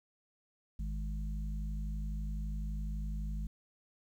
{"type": "harmonic tone", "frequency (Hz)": 51.91, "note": "G#1", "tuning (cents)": 0, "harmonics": [1, 3, 4], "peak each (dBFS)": [-35, -44, -47], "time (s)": [0.79, 3.47], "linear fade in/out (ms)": 5, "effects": ["11-bit"]}